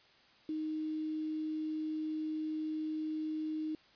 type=tone with quantisation; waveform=sine; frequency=311.1 Hz; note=D#4; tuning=in tune; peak=-34 dBFS; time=0.49-3.75 s; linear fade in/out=2 ms; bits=9; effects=white hiss -63 dBFS RMS until 3.95 s + resampled to 11025 Hz